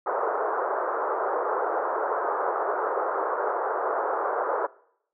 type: band-pass noise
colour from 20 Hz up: pink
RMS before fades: -27 dBFS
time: 0.06-4.67 s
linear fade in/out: 10 ms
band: 400 to 1400 Hz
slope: 48 dB/octave
effects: noise-tail reverb RT60 0.7 s tail -22 dB re dry